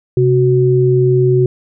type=tone pair together; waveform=sine; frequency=130.81 / 370 Hz; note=C3 / F#4; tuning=0 / 0 cents; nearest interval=octave + tritone; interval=1800 cents; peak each=-11 dBFS; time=0.17-1.46 s; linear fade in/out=2 ms; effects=none